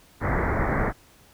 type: low-pass noise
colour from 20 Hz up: pink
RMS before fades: -24 dBFS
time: 0.2-0.93 s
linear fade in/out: 50 ms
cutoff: 2100 Hz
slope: 96 dB/octave
effects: pink hiss -55 dBFS RMS until 1.33 s